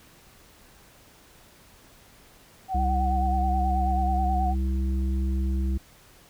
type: tone with vibrato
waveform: sine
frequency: 746 Hz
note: F#5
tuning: 14 cents sharp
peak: -25 dBFS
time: 2.68-4.55 s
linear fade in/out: 50 ms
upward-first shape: sine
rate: 9.3 Hz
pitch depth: 48 cents each way
type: harmonic tone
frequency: 65.8 Hz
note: C2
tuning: 10 cents sharp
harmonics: 1 / 3 / 5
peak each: -23 / -33 / -37 dBFS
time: 2.74-5.78 s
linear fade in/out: 10 ms
effects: pink hiss -54 dBFS RMS until 6.29 s